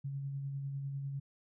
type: tone with tremolo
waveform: sine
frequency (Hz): 138.5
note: C#3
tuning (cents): -1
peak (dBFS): -35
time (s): 0.04-1.2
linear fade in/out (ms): 10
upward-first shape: sine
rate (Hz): 10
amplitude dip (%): 30
effects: none